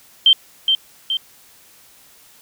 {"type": "tone with echo", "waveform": "sine", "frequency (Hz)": 3136, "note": "G7", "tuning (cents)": 0, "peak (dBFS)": -7, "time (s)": [0.26, 0.33], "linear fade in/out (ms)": 2, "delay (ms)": 420, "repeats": 2, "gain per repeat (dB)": -5, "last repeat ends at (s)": 1.17, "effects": ["white hiss -49 dBFS RMS until 2.41 s"]}